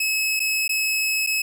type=tone with dropouts; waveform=sawtooth; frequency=2579 Hz; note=E7; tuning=39 cents flat; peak=-17 dBFS; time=0-1.42 s; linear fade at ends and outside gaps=5 ms; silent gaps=0.395-0.401 / 0.679-0.692 / 1.265-1.271 s; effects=none